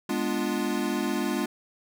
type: chord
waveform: square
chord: G# diminished seventh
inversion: none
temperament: equal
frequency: 207.7 / 246.9 / 293.7 / 349.2 Hz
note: G#3 / B3 / D4 / F4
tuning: 0 / 0 / 0 / 0 cents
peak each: -32 dBFS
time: 0.09-1.46 s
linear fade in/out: 5 ms
effects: none